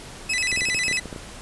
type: tone with vibrato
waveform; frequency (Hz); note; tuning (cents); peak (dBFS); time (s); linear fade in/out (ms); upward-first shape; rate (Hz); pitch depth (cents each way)
sawtooth; 2266; C#7; +37; -18; 0.29-1; 10; square; 11; 220
type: clicks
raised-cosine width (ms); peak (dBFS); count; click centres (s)
2; -20; 10; 0.527 / 0.575 / 0.619 / 0.687 / 0.747 / 0.882 / 0.913 / 1.057 / 1.128 / 1.162
effects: pink hiss -40 dBFS RMS until 1.41 s + resampled to 24000 Hz